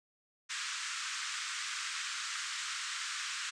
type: band-pass noise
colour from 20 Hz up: pink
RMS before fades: -39 dBFS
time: 0.49-3.51 s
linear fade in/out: 20 ms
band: 1200 to 8400 Hz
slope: 48 dB/octave
effects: resampled to 22050 Hz